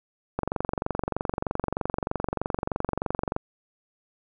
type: click train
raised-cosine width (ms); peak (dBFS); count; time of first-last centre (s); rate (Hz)
1; -12; 70; 0.39-3.364; 23.2
effects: none